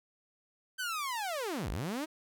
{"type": "linear two-way sweep", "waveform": "sawtooth", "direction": "down then up", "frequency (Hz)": [1560, 38.78, 326.6], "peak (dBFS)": -30, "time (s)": [0.78, 2.06], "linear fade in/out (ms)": 20, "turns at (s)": 1.7, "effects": []}